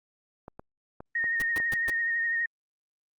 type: clicks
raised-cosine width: 1 ms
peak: -27 dBFS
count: 5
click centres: 0.481 / 0.595 / 1.005 / 1.242 / 1.601 s
type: tone with vibrato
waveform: sine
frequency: 1853 Hz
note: A#6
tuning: 11 cents flat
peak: -25 dBFS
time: 1.15-2.46 s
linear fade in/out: 5 ms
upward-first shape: sine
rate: 12 Hz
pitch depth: 27 cents each way
type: noise bursts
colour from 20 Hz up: pink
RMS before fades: -35 dBFS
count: 4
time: 1.4-1.9 s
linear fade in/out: 0 ms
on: 20 ms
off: 140 ms
effects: Opus 48 kbps